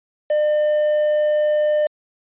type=tone with quantisation; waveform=triangle; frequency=602 Hz; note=D5; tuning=43 cents sharp; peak=-13 dBFS; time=0.3-1.87 s; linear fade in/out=5 ms; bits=6; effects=resampled to 8000 Hz